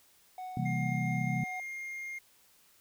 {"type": "tone with tremolo", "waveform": "triangle", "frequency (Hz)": 740, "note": "F#5", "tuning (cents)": 0, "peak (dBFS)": -36, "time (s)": [0.38, 1.6], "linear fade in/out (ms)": 2, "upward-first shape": "triangle", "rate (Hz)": 4.4, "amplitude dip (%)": 25}
{"type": "chord", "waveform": "sine", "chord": "C dominant seventh", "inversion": "none", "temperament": "equal", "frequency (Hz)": [130.81, 164.81, 196, 233.1], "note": ["C3", "E3", "G3", "Bb3"], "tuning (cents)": [0, 0, 0, 0], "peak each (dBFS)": [-33, -34, -37, -38], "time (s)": [0.57, 1.44], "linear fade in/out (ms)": 2}
{"type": "tone", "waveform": "triangle", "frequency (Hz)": 2124, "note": "C7", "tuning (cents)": 25, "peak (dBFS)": -36, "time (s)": [0.65, 2.19], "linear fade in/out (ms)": 10}
{"effects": ["white hiss -64 dBFS RMS until 2.8 s"]}